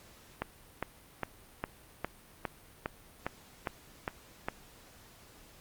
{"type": "click train", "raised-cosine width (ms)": 0.5, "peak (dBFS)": -17, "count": 11, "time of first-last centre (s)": [0.42, 4.485], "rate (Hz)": 2.46, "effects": ["pink hiss -57 dBFS RMS until 5.6 s", "Opus 48 kbps"]}